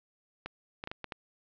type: clicks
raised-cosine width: 0.3 ms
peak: -21 dBFS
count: 6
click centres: 0.46 / 0.839 / 0.874 / 0.915 / 1.043 / 1.122 s
effects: low-pass 4000 Hz 12 dB/octave